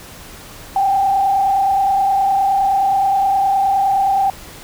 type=tone with frequency modulation; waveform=sine; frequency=784 Hz; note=G5; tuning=in tune; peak=-12 dBFS; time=0.76-4.3 s; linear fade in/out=2 ms; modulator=29.6 Hz; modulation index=0.73; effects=pink hiss -37 dBFS RMS until 4.63 s